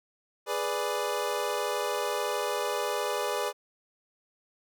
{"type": "chord", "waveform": "25% pulse", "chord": "G# diminished", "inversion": "none", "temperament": "equal", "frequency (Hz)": [415.3, 493.9, 587.3], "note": ["G#4", "B4", "D5"], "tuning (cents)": [0, 0, 0], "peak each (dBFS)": -29, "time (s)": [0.46, 3.53], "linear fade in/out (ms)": 50, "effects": []}